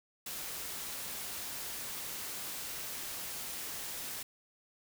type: noise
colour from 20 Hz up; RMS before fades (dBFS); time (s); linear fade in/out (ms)
white; -41; 0.26-4.23; 5
effects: none